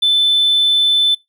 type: tone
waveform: triangle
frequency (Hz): 3520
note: A7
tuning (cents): 0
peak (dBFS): -7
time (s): 0.02-1.15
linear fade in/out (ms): 10
effects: noise-tail reverb RT60 0.2 s tail -26 dB re dry + tanh soft clip ceiling -7 dBFS